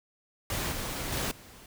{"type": "noise with level steps", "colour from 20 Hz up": "pink", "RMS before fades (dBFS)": [-32, -35, -31, -51], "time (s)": [0.5, 1.66], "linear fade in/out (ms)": 2, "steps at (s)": [0.72, 1.12, 1.31], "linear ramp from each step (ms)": 5, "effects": []}